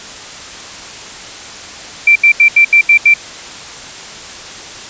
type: tone bursts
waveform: sine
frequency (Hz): 2349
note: D7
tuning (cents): 0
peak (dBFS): -3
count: 7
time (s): 2.07-3.14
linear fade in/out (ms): 5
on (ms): 86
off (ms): 78
effects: white hiss -29 dBFS RMS until 4.89 s + resampled to 16000 Hz